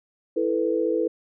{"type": "chord", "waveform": "sine", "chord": "E suspended fourth", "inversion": "none", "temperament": "just", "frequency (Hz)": [329.6, 439.5, 494.4], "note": ["E4", "A4", "B4"], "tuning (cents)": [0, -2, 2], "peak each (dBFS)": -25, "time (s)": [0.36, 1.08], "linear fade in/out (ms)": 10, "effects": []}